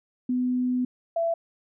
sine tone pair in turn, 250.5 / 668.8 Hz, B3 / E5, +25 / +25 cents, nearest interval octave + perfect fourth, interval 1700 cents, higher second, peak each -22 dBFS, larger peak neither, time 0.29-0.85 / 1.16-1.34 s, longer first, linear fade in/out 5 ms, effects none

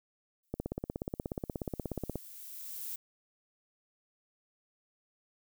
violet noise with exponential growth, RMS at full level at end -39 dBFS, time 0.43-2.96 s, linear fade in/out 5 ms, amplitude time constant 550 ms
click train, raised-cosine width 2 ms, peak -21 dBFS, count 28, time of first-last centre 0.54-2.157 s, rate 16.7 Hz
effects none

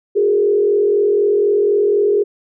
sine tone with frequency modulation, 411.3 Hz, G#4, 17 cents flat, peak -11 dBFS, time 0.15-2.24 s, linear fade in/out 20 ms, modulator 44 Hz, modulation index 0.81, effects none

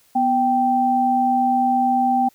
sine tone pair together, 247.4 / 781.4 Hz, B3 / G5, +3 / -6 cents, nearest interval octave + minor sixth, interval 1991 cents, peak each -21 / -16 dBFS, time 0.15-2.29 s, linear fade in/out 10 ms, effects white hiss -57 dBFS RMS until 2.34 s

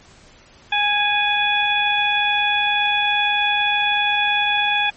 harmonic tone with a mistuned harmonic, 827 Hz, G#5, 8 cents flat, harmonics 1 / 2 / 3 / 4, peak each -21 / -23 / -20 / -22 dBFS, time 0.72-4.9 s, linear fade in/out 5 ms, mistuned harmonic 4, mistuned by +49 cents, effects pink hiss -48 dBFS RMS until 4.96 s + MP3 32 kbps

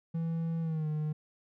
triangle tone with pitch glide, 164.81 to 152.89 Hz, E3 to D#3, 0 to -30 cents, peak -28 dBFS, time 0.14-1.13 s, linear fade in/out 10 ms, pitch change -130 cents, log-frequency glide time 0.61-0.88 s, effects none

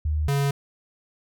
sine / square tone pair in turn, 76.3 / 140.34 Hz, D#2 / C#3, -33 / +22 cents, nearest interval major seventh, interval 1055 cents, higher second, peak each -21 dBFS, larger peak neither, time 0.05-0.28 / 0.28-0.51 s, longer neither, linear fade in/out 5 ms, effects none

